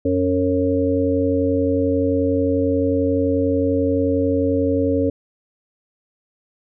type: harmonic tone with a mistuned harmonic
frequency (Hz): 91.3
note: F#2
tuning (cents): -23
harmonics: 1 / 3 / 5 / 6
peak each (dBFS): -24 / -19 / -21 / -23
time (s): 0.05-5.1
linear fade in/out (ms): 5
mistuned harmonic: 3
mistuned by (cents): +23
effects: none